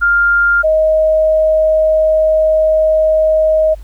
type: tone pair in turn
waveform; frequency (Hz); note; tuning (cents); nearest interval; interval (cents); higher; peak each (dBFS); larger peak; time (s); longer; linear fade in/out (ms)
sine; 1400 / 627.8; F6 / D#5; +4 / +15; octave + major second; 1389; first; -8; neither; 0.01-0.63 / 0.63-3.75; second; 20
effects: added 50 Hz sine -28 dBFS peak until 3.83 s + pink hiss -50 dBFS RMS until 3.83 s